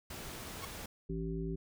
pink noise, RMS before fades -45 dBFS, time 0.1-0.86 s, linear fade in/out 5 ms
sawtooth tone with exponential growth, 1100 Hz, C#6, 14 cents flat, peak -35 dBFS, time 0.58-0.65 s, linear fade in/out 5 ms, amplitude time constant 15 ms
harmonic tone, 55 Hz, A1, in tune, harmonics 1 / 3 / 5 / 7, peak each -40 / -38 / -44 / -41 dBFS, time 1.09-1.56 s, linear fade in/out 10 ms
effects none

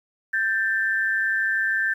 sine tone pair together, 1567 / 1774.2 Hz, G6 / A6, -1 / +14 cents, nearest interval major second, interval 215 cents, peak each -23 dBFS, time 0.33-1.94 s, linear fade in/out 10 ms, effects 9-bit

